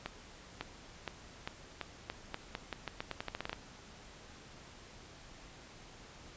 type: accelerating click train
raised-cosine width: 0.3 ms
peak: -21 dBFS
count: 19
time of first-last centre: 0.06-3.53 s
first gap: 550 ms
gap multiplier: 0.85
effects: pink hiss -54 dBFS RMS until 6.36 s + resampled to 16000 Hz